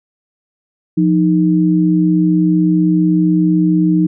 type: tone pair together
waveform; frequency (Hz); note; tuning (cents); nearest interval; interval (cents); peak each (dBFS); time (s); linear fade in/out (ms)
sine; 175.31 / 311.1; F3 / D#4; +7 / 0; minor seventh; 993; -12; 0.97-4.07; 10
effects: none